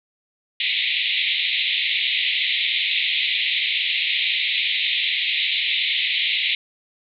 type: band-pass noise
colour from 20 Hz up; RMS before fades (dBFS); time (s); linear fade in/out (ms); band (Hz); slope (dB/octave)
white; -22; 0.6-6.55; 2; 2000 to 3900; 96
effects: none